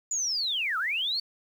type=linear two-way sweep; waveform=sine; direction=down then up; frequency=7040 to 1246 to 4536 Hz; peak=-26 dBFS; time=0.11-1.2 s; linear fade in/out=5 ms; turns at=0.78 s; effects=9-bit